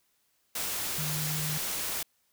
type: tone in noise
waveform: sine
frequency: 152.3 Hz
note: D#3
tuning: 37 cents flat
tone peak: -33 dBFS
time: 0.98-1.58 s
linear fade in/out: 5 ms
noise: white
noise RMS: -33 dBFS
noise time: 0.55-2.03 s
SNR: -3 dB
effects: white hiss -72 dBFS RMS until 2.32 s